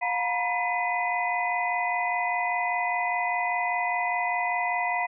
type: tone cluster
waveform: sine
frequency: 713 / 929 / 974 / 2012 / 2470 Hz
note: F5 / A#5 / B5 / B6 / D#7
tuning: +36 / -6 / -24 / +32 / -13 cents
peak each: -28 / -35 / -31 / -29 / -35 dBFS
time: 0.01-5.07 s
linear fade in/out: 20 ms
effects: none